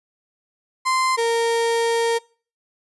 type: tone pair in turn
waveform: 35% pulse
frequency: 1040 / 462.4 Hz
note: C6 / A#4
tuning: -11 / -14 cents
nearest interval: octave + major second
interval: 1403 cents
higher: first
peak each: -16 dBFS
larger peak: neither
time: 0.85-1.17 / 1.17-2.19 s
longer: second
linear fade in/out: 20 ms
effects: noise-tail reverb RT60 0.4 s tail -24 dB re dry + resampled to 24000 Hz